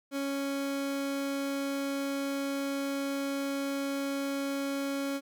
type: tone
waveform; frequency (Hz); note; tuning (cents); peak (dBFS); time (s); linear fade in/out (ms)
30% pulse; 277.2; C#4; 0; -28; 0.11-5.21; 50
effects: none